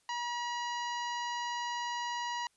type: harmonic tone with a mistuned harmonic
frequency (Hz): 960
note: B5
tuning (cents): -49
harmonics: 1 / 2 / 3 / 4 / 5 / 6 / 7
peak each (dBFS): -35 / -41 / -45 / -47 / -49 / -51 / -52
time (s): 0.09-2.47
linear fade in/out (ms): 2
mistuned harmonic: 4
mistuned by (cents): +67
effects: white hiss -72 dBFS RMS until 2.56 s + resampled to 24000 Hz